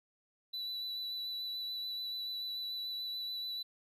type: tone with vibrato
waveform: triangle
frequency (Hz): 3963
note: B7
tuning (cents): +5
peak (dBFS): -36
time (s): 0.53-3.63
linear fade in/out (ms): 10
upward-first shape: sine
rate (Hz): 6.9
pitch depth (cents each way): 15
effects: none